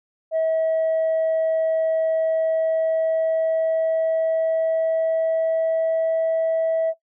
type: tone with pitch glide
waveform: sine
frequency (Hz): 644 to 650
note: E5 to E5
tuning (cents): -41 to -24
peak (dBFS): -16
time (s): 0.31-6.94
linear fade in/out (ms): 50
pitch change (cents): +17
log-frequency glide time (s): 2.1-6.22
effects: noise-tail reverb RT60 0.1 s tail -17 dB re dry + tanh soft clip ceiling -16 dBFS